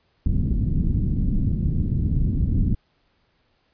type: low-pass noise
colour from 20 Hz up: pink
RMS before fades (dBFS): -21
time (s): 0.26-2.75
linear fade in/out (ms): 2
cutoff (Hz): 230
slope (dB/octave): 24
effects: pink hiss -66 dBFS RMS until 3.73 s + resampled to 11025 Hz